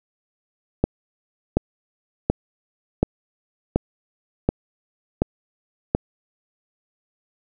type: click train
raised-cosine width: 2 ms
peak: -3 dBFS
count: 8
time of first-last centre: 0.84-5.949 s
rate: 1.37 Hz
effects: none